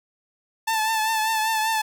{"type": "tone with vibrato", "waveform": "sawtooth", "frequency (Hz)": 880, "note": "A5", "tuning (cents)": 0, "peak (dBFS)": -17, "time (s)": [0.67, 1.82], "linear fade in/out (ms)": 10, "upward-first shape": "triangle", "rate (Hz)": 5.1, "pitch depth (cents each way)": 44, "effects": []}